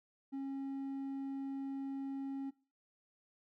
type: tone with hard clipping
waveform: sine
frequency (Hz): 272.5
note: C#4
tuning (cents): -29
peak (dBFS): -39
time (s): 0.32-2.51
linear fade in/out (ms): 20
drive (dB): 3
effects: noise-tail reverb RT60 0.3 s tail -17 dB re dry